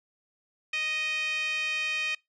5% pulse tone with band-pass filter, 622.3 Hz, D#5, in tune, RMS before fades -30 dBFS, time 0.73-2.15 s, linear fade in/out 5 ms, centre 2400 Hz, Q 4.9, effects noise-tail reverb RT60 0.2 s tail -25 dB re dry

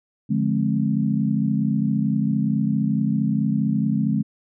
sine chord, D half-diminished seventh, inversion none, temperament just, 146.83 / 176.2 / 211.4 / 264.3 Hz, D3 / F3 / Ab3 / C4, 0 / +16 / +31 / +18 cents, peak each -24 / -27 / -21 / -26 dBFS, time 0.29-4.23 s, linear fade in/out 20 ms, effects none

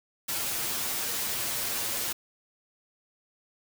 white noise with comb filter, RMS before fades -31 dBFS, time 0.28-2.13 s, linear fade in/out 10 ms, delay 8.7 ms, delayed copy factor +0.85, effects none

